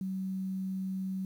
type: tone with quantisation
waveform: sine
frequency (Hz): 189.6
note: F#3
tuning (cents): +43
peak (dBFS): -32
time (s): 0.01-1.25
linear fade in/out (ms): 2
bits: 10
effects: none